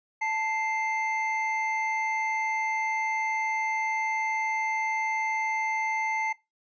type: tone pair together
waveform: triangle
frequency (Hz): 880 / 2093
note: A5 / C7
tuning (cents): 0 / 0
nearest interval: octave + minor third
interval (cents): 1500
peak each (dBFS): -27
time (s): 0.21-6.33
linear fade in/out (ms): 10
effects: noise-tail reverb RT60 0.2 s tail -19 dB re dry + resampled to 16000 Hz